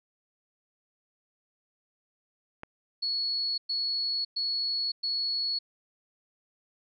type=click; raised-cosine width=0.5 ms; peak=-24 dBFS; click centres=2.634 s
type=tone bursts; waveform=sine; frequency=4376 Hz; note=C#8; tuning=23 cents flat; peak=-27 dBFS; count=4; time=3.02-5.59 s; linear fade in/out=10 ms; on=560 ms; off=110 ms
effects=none